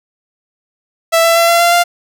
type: tone with pitch steps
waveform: sawtooth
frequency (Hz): 661 / 667.9 / 674.9 / 681.9 / 689.1 / 696.3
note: E5 / E5 / E5 / F5 / F5 / F5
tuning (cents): +5 / +23 / +41 / -42 / -23 / -5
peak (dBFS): -4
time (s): 1.12-1.84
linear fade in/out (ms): 20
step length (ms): 120
effects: none